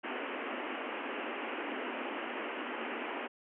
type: band-pass noise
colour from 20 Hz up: pink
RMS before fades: -39 dBFS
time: 0.03-3.28 s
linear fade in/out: 20 ms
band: 230 to 3000 Hz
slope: 96 dB/octave
effects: none